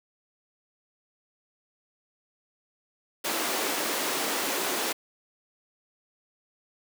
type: high-pass noise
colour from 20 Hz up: pink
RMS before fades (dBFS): -29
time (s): 3.24-4.93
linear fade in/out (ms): 10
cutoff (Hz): 280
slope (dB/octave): 24
effects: none